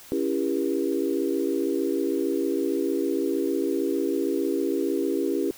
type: chord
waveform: sine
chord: C# diminished seventh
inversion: none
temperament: just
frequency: 277.2 / 332.6 / 399.1 / 479 Hz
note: C#4 / E4 / G4 / Bb4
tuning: 0 / +16 / +31 / +47 cents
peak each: -28 / -27 / -27 / -32 dBFS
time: 0.12-5.51 s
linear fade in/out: 0 ms
effects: white hiss -47 dBFS RMS until 5.57 s